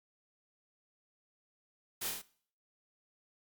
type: noise with echo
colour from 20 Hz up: white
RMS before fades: -38 dBFS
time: 2.01-2.09 s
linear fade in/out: 10 ms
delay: 26 ms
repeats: 5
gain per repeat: -2 dB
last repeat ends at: 2.22 s
effects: noise-tail reverb RT60 0.5 s tail -19 dB re dry + Opus 48 kbps